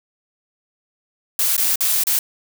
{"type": "noise with dropouts", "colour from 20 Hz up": "blue", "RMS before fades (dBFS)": -18, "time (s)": [1.39, 2.19], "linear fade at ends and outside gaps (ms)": 2, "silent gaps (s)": [[1.566, 1.578], [1.758, 1.807], [2.037, 2.069]], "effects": []}